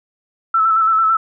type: tone with vibrato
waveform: sine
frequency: 1318.5 Hz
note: E6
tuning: in tune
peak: -11 dBFS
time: 0.54-1.17 s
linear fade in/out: 5 ms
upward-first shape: square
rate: 9 Hz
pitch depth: 26 cents each way
effects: none